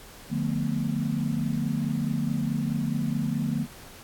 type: chord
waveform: sine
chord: B half-diminished seventh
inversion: first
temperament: just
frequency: 148.16 / 177.8 / 222.2 / 246.9 Hz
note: D3 / F3 / A3 / B3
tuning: +16 / +31 / +17 / 0 cents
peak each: -29 / -32 / -29 / -31 dBFS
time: 0.29-3.67 s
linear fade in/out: 50 ms
effects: pink hiss -47 dBFS RMS until 4.03 s + AAC 64 kbps